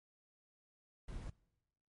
brown noise, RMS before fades -45 dBFS, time 1.08-1.3 s, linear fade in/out 5 ms, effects noise-tail reverb RT60 1.0 s tail -23 dB re dry + MP3 48 kbps

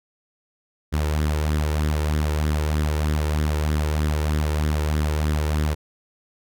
sawtooth tone with flanger, 76 Hz, D#2, 40 cents flat, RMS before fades -22 dBFS, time 0.92-5.75 s, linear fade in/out 20 ms, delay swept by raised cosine 0.56 to 2.26 ms, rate 3.2 Hz, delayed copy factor +0.5, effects none

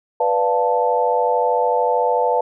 sine chord, B half-diminished seventh, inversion none, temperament equal, 493.9 / 587.3 / 698.5 / 880 Hz, B4 / D5 / F5 / A5, 0 / 0 / 0 / 0 cents, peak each -19 / -23 / -22 / -19 dBFS, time 0.2-2.41 s, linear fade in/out 5 ms, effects none

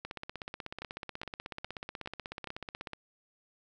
two click trains, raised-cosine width 0.3 ms, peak -23 / -24 dBFS, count 48 / 5, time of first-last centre 0.05-2.933 / 0.82-2.473 s, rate 16.3 / 2.42 Hz, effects none

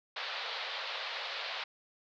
white band-pass noise, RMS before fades -39 dBFS, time 0.16-1.64 s, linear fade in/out 5 ms, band 480 to 4400 Hz, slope 48 dB/octave, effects none

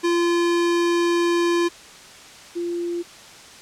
square / sine tone pair in turn, 344.1 / 345.4 Hz, F4 / F4, -26 / -19 cents, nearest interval unison, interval 7 cents, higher second, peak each -18 / -23 dBFS, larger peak first, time 0.03-1.69 / 2.55-3.03 s, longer first, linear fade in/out 20 ms, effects white hiss -43 dBFS RMS until 3.61 s + low-pass 7000 Hz 12 dB/octave

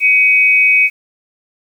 sine tone pair together, 2250 / 2525 Hz, C#7 / D#7, +25 / +25 cents, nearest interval major second, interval 200 cents, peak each -10 dBFS, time 0-0.9 s, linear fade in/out 50 ms, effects 7-bit

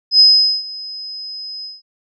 sine tone with ADSR envelope, 5060 Hz, D#8, 28 cents sharp, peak -4 dBFS, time 0.11-1.82 s, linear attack 86 ms, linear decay 430 ms, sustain -22 dB, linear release 180 ms, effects none

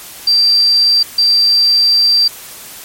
sine tone bursts at uneven times, 4699 Hz, D8, in tune, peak -7 dBFS, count 2, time 0.27-1.03 / 1.18-2.28 s, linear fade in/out 5 ms, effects white hiss -32 dBFS RMS until 2.84 s + MP3 64 kbps

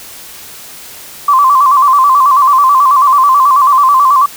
sine tone with vibrato, 1096 Hz, C#6, 20 cents flat, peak -4 dBFS, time 1.28-4.26 s, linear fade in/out 5 ms, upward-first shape square, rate 9.2 Hz, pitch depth 85 cents each way, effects white hiss -31 dBFS RMS until 4.36 s

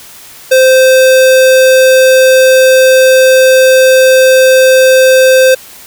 square tone, 520 Hz, C5, 11 cents flat, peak -3 dBFS, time 0.51-5.55 s, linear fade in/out 10 ms, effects white hiss -33 dBFS RMS until 5.86 s

